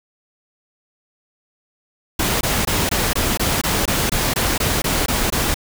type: noise bursts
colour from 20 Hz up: pink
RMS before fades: -19 dBFS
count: 14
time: 2.19-5.543 s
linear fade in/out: 5 ms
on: 220 ms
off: 21 ms
effects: none